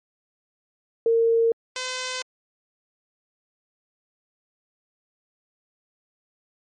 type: tone pair in turn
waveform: sine / 5% pulse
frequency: 458.5 / 510.5 Hz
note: A#4 / C5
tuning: -29 / -43 cents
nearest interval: major second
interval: 186 cents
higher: second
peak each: -16 dBFS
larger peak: neither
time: 1.06-1.52 / 1.76-2.22 s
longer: neither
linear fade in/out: 2 ms
effects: MP3 48 kbps

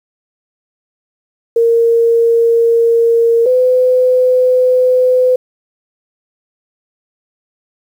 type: tone pair in turn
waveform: sine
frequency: 463.1 / 506.2 Hz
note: A#4 / B4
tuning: -11 / +43 cents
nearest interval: major second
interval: 154 cents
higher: second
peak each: -7 dBFS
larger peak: neither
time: 1.56-3.46 / 3.46-5.36 s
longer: neither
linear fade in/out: 5 ms
effects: 7-bit

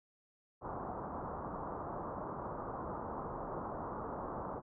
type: low-pass noise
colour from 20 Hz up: white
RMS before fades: -42 dBFS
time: 0.61-4.62 s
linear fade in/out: 50 ms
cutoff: 1200 Hz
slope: 48 dB/octave
effects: none

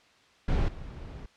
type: noise with level steps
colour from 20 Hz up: brown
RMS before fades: -26 / -41 dBFS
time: 0.48-1.26 s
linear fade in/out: 5 ms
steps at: 0.68 s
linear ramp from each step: 5 ms
effects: white hiss -60 dBFS RMS until 1.36 s + low-pass 4000 Hz 12 dB/octave

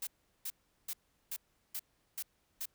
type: noise bursts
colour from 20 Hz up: blue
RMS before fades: -39 dBFS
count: 7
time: 0.02-2.657 s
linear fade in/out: 5 ms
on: 51 ms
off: 380 ms
effects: pink hiss -75 dBFS RMS until 2.74 s

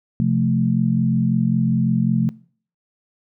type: chord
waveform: sine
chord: F major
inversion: second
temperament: equal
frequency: 130.81 / 174.61 / 220 Hz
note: C3 / F3 / A3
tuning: 0 / 0 / 0 cents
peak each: -20 dBFS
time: 0.2-2.29 s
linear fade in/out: 0 ms
effects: noise-tail reverb RT60 0.5 s tail -22 dB re dry

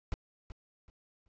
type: noise with echo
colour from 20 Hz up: brown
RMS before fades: -32 dBFS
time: 0.12-0.14 s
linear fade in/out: 0 ms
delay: 380 ms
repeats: 3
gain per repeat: -12 dB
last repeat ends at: 1.28 s
effects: resampled to 16000 Hz

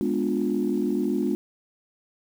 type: chord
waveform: sine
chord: G# diminished seventh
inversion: none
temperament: equal with one note detuned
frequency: 207.7 / 246.9 / 293.7 / 355.1 Hz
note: G#3 / B3 / D4 / F4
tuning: 0 / 0 / 0 / +29 cents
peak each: -27 dBFS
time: 0.01-1.35 s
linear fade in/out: 0 ms
effects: tanh soft clip ceiling -13 dBFS + 8-bit

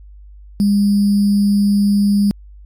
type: tone with sample-and-hold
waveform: sine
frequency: 202.9 Hz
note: G#3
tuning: 40 cents flat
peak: -10 dBFS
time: 0.6-2.31 s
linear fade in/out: 0 ms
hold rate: 4900 Hz
effects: added 50 Hz sine -36 dBFS peak until 2.65 s + MP3 64 kbps

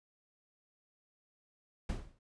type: noise with exponential decay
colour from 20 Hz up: brown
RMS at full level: -31 dBFS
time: 1.89-2.19 s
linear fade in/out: 5 ms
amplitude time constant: 64 ms
effects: resampled to 22050 Hz

